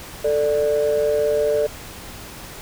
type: tone pair together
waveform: sine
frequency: 442.3 / 590 Hz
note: A4 / D5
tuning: +9 / +8 cents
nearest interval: perfect fourth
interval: 499 cents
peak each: -18 dBFS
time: 0.24-1.67 s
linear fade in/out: 10 ms
effects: tanh soft clip ceiling -11 dBFS + pink hiss -37 dBFS RMS until 2.61 s